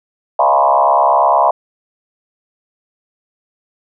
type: tone with frequency modulation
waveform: sine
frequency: 830.6 Hz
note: G#5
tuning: in tune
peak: -8 dBFS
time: 0.39-1.51 s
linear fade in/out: 5 ms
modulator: 68.7 Hz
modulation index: 3.4
effects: none